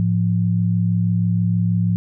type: tone pair together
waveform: sine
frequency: 108.35 / 174.61 Hz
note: A2 / F3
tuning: -26 / 0 cents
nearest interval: minor sixth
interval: 826 cents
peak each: -18 dBFS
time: 0-1.96 s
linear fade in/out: 0 ms
effects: none